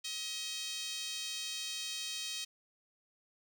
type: tone with high-pass filter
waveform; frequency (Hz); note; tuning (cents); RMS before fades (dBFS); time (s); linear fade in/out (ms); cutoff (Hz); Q
5% pulse; 633; D#5; +30; -40; 0.04-2.45; 10; 3100; 1.7
effects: none